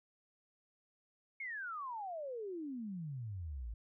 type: exponential sweep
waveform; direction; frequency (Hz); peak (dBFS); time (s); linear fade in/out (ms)
sine; down; 2217 to 51.91; -40; 1.4-3.74; 5
effects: none

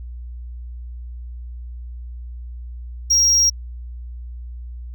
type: tone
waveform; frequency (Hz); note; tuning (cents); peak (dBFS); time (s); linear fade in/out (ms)
triangle; 5620; F8; +10; -11; 3.1-3.5; 10
effects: added 60 Hz sine -30 dBFS peak until 4.94 s

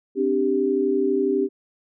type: chord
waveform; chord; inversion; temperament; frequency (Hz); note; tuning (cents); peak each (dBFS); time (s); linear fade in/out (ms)
sine; C suspended second; none; equal; 261.6 / 293.7 / 392; C4 / D4 / G4; 0 / 0 / 0; -25 / -25 / -20; 0.15-1.49; 50
effects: none

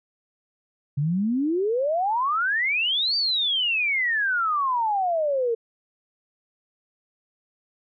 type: exponential two-way sweep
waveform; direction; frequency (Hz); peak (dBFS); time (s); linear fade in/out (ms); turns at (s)
sine; up then down; 136.3 to 4693 to 448.4; -20; 0.97-5.55; 10; 3.16
effects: MP3 48 kbps

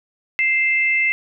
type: tone pair together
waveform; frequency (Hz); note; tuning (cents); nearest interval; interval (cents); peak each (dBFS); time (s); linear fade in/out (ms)
sine; 2093 / 2637; C7 / E7; 0 / 0; major third; 400; -16 / -21; 0.39-1.12; 0
effects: none

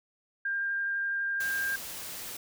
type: tone with vibrato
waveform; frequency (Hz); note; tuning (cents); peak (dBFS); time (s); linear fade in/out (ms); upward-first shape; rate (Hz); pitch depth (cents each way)
sine; 1599; G6; +34; -28; 0.45-1.76; 5; sine; 12; 8
type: noise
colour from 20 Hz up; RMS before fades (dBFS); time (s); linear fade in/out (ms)
white; -40; 1.4-2.37; 5
effects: none

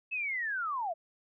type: linear sweep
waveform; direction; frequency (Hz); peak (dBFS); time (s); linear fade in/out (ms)
sine; down; 2633 to 624; -31; 0.11-0.94; 20
effects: none

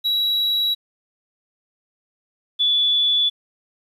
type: tone pair in turn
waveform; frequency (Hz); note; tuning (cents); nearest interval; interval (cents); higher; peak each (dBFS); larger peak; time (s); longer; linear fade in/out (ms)
triangle / sine; 3890 / 3448; B7 / A7; -27 / -36; major second; 209; first; -16 / -15; second; 0.04-0.75 / 2.59-3.3; neither; 20
effects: resampled to 32000 Hz + 9-bit

